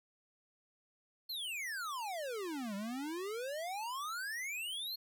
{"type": "exponential two-way sweep", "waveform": "square", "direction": "down then up", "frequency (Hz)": [4358, 193.3, 4358], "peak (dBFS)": -39, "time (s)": [1.29, 4.96], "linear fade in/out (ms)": 10, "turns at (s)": 2.75, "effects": []}